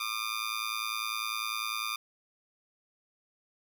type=tone with amplitude modulation; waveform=15% pulse; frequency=1200 Hz; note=D6; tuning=37 cents sharp; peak=-22 dBFS; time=0-1.96 s; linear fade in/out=5 ms; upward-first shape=sine; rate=110 Hz; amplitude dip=85%; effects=none